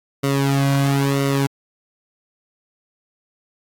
sawtooth tone with flanger, 138.59 Hz, C#3, in tune, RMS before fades -18 dBFS, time 0.23-1.47 s, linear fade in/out 10 ms, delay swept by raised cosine 1.2 to 2.3 ms, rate 1 Hz, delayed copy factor -0.9, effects AAC 64 kbps

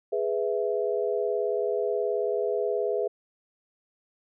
sine chord, E major, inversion first, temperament equal, 415.3 / 493.9 / 659.3 Hz, G#4 / B4 / E5, 0 / 0 / 0 cents, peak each -27 / -29 / -31 dBFS, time 0.12-3.08 s, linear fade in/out 10 ms, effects none

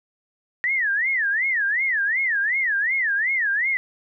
sine tone with vibrato, 1857 Hz, A#6, 7 cents flat, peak -19 dBFS, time 0.64-3.77 s, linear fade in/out 0 ms, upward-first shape sine, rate 2.7 Hz, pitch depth 270 cents each way, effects none

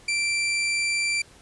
sawtooth tone, 2349 Hz, D7, in tune, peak -19 dBFS, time 0.08-1.22 s, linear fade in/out 5 ms, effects pink hiss -52 dBFS RMS until 1.41 s + resampled to 24000 Hz

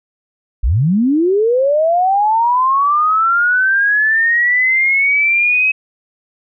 sine linear sweep, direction up, 42.81 to 2558 Hz, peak -10 dBFS, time 0.63-5.72 s, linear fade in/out 10 ms, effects none

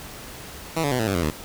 10% pulse tone with pitch steps, 162.5 / 143.11 / 126.03 / 110.99 / 97.75 / 86.08 / 75.81 Hz, E3 / D3 / B2 / A2 / G2 / F2 / D#2, -24 / -44 / +36 / +16 / -4 / -25 / -44 cents, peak -13 dBFS, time 0.76-1.306 s, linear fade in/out 10 ms, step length 78 ms, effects pink hiss -39 dBFS RMS until 1.44 s

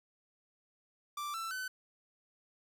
45% pulse tone with pitch steps, 1174.7 / 1333.9 / 1514.6 Hz, D6 / E6 / F#6, 0 / +20 / +40 cents, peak -37 dBFS, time 1.17-1.68 s, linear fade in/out 5 ms, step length 170 ms, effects none

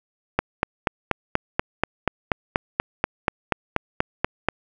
click train, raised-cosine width 0.5 ms, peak -3 dBFS, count 18, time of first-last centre 0.39-4.486 s, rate 4.15 Hz, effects none

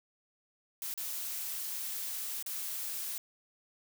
blue noise with dropouts, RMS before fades -38 dBFS, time 0.82-3.18 s, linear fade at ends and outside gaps 1 ms, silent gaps 0.94-0.976 / 2.426-2.462 s, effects none

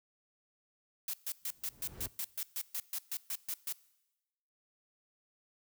blue noise bursts, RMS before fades -37 dBFS, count 15, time 1.08-3.725 s, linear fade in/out 2 ms, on 55 ms, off 130 ms
brown noise with exponential growth, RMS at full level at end -39 dBFS, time 1.42-2.07 s, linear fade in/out 0 ms, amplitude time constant 140 ms
effects noise-tail reverb RT60 1.0 s tail -21 dB re dry + high-pass 60 Hz 12 dB/octave

